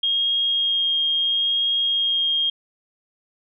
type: tone with vibrato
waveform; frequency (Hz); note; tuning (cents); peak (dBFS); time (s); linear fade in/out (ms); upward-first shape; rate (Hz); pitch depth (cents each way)
sine; 3245; G#7; -41; -18; 0.03-2.5; 5; sine; 0.75; 8
effects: none